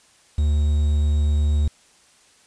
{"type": "tone with quantisation", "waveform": "triangle", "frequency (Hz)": 74.3, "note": "D2", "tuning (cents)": 21, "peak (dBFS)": -14, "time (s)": [0.38, 1.68], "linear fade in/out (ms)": 5, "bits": 7, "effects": ["white hiss -55 dBFS RMS until 2.46 s", "resampled to 22050 Hz"]}